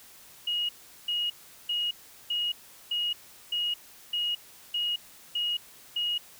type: tone bursts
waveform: sine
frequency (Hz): 2883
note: F#7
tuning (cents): -46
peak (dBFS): -26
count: 10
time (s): 0.47-6.18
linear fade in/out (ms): 5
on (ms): 220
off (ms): 390
effects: white hiss -52 dBFS RMS until 6.39 s